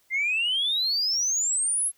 sine exponential sweep, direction up, 2059 to 11175 Hz, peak -21 dBFS, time 0.1-1.92 s, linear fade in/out 50 ms, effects tanh soft clip ceiling -19 dBFS + white hiss -65 dBFS RMS until 1.97 s

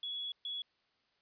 sine tone bursts at uneven times, 3372 Hz, G#7, 26 cents sharp, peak -37 dBFS, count 2, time 0.03-0.32 / 0.45-0.62 s, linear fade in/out 2 ms, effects white hiss -75 dBFS RMS until 1.21 s + resampled to 11025 Hz

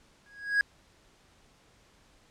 triangle tone with exponential growth, 1652 Hz, G#6, 10 cents flat, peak -17 dBFS, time 0.26-0.61 s, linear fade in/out 1 ms, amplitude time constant 74 ms, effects pink hiss -62 dBFS RMS until 2.3 s + low-pass 8000 Hz 12 dB/octave

